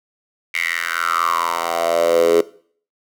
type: tone with high-pass filter sweep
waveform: 10% pulse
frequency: 84.3 Hz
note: E2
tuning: 39 cents sharp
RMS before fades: -18 dBFS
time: 0.54-2.41 s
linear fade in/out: 5 ms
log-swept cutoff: 2200 to 410 Hz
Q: 6.9
effects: noise-tail reverb RT60 0.5 s tail -19 dB re dry